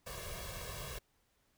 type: noise with comb filter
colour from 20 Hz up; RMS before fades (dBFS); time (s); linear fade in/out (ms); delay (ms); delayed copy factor
pink; -44; 0.06-0.99; 10; 1.8; +0.95
effects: pink hiss -75 dBFS RMS until 1.57 s